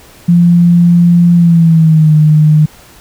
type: tone with pitch glide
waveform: sine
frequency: 172.9 to 153.15 Hz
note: F3 to D#3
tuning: -17 to -27 cents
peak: -3 dBFS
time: 0.28-2.66 s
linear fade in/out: 10 ms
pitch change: -210 cents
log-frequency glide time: 1.35-2.14 s
effects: pink hiss -39 dBFS RMS until 3 s